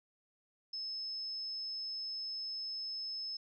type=tone; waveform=sine; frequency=5210 Hz; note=E8; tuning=21 cents flat; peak=-38 dBFS; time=0.73-3.37 s; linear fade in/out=5 ms; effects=none